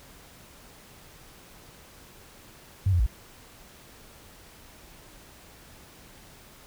sine tone with pitch steps, 96.4 / 87.4 / 55.7 Hz, G2 / F2 / A1, -28 / +2 / +22 cents, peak -19 dBFS, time 2.86-3.064 s, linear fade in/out 5 ms, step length 68 ms, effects pink hiss -51 dBFS RMS until 6.66 s

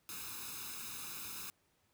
white noise with comb filter, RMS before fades -45 dBFS, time 0.09-1.5 s, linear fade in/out 0 ms, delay 0.78 ms, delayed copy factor +0.8, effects pink hiss -75 dBFS RMS until 1.93 s + high-pass 60 Hz 12 dB/octave

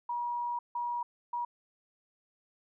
sine tone bursts at uneven times, 959 Hz, A#5, 49 cents sharp, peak -31 dBFS, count 3, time 0.09-0.59 / 0.75-1.03 / 1.33-1.45 s, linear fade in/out 5 ms, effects none

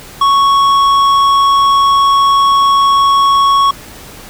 triangle tone with tanh clipping, 1108.7 Hz, C#6, in tune, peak -8 dBFS, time 0.21-3.71 s, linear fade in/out 5 ms, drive 14 dB, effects pink hiss -33 dBFS RMS until 4.29 s

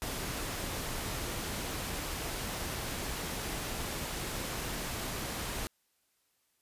pink noise, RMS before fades -37 dBFS, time 0.02-5.67 s, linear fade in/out 0 ms, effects white hiss -75 dBFS RMS until 6.61 s + resampled to 32000 Hz

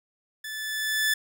sawtooth tone with level ramp, 1743 Hz, A6, 17 cents flat, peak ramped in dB -31 to -17 dBFS, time 0.44-1.14 s, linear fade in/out 5 ms, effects none

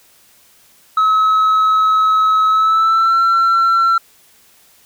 sine tone with pitch glide, 1286 to 1352.3 Hz, E6 to E6, -43 to +44 cents, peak -7 dBFS, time 0.97-3.98 s, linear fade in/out 5 ms, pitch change +87 cents, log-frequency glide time 2.48-3.18 s, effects tanh soft clip ceiling -9 dBFS + white hiss -50 dBFS RMS until 4.85 s

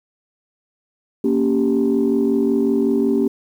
sine chord, G diminished, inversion first, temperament equal with one note detuned, 233.1 / 278.5 / 392 Hz, Bb3 / Db4 / G4, 0 / +8 / 0 cents, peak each -18 dBFS, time 1.24-3.28 s, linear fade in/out 5 ms, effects tanh soft clip ceiling -8 dBFS + 8-bit

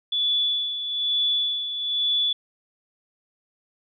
sine tone with tremolo, 3445 Hz, A7, 37 cents flat, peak -19 dBFS, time 0.12-2.33 s, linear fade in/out 5 ms, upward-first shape sine, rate 1.1 Hz, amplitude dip 60%, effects none

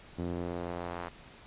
sawtooth tone with band-pass filter sweep, 87 Hz, F2, 6 cents flat, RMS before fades -37 dBFS, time 0.18-1.09 s, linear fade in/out 10 ms, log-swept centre 270 to 1100 Hz, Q 1, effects pink hiss -53 dBFS RMS until 1.46 s + resampled to 8000 Hz

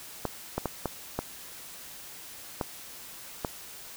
clicks, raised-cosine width 1 ms, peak -14 dBFS, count 7, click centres 0.253 / 0.58 / 0.657 / 0.857 / 1.19 / 2.612 / 3.448 s, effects white hiss -45 dBFS RMS until 3.96 s

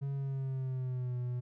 triangle tone with pitch glide, 138.59 to 123.47 Hz, C#3 to B2, 0 to 0 cents, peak -31 dBFS, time 0.01-1.41 s, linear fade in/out 20 ms, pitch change -200 cents, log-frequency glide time 0.14-1.17 s, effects none

